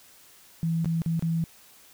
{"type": "tone with dropouts", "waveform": "sine", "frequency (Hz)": 164.81, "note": "E3", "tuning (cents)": 0, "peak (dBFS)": -23, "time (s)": [0.63, 1.44], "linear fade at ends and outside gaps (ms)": 0, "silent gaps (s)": [[0.846, 0.857], [1.019, 1.061], [1.194, 1.224]], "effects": ["white hiss -54 dBFS RMS until 1.93 s"]}